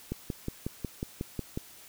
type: click train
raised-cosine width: 3 ms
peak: -19 dBFS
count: 9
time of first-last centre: 0.12-1.575 s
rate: 5.5 Hz
effects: white hiss -52 dBFS RMS until 1.88 s